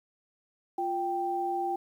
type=tone pair together; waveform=sine; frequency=349.6 / 784 Hz; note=F4 / G5; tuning=+2 / 0 cents; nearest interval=octave + major second; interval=1398 cents; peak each=-33 / -29 dBFS; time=0.78-1.76 s; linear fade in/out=5 ms; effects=10-bit